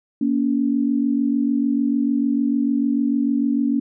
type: tone pair together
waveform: sine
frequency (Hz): 236.2 / 282.9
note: A#3 / C#4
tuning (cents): +23 / +35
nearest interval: minor third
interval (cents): 312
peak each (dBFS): -20 / -19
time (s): 0.21-3.8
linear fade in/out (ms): 5
effects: none